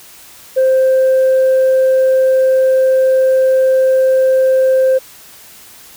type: tone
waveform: sine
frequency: 523.3 Hz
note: C5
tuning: in tune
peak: -6 dBFS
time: 0.56-4.99 s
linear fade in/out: 20 ms
effects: tanh soft clip ceiling -6 dBFS + white hiss -39 dBFS RMS until 5.96 s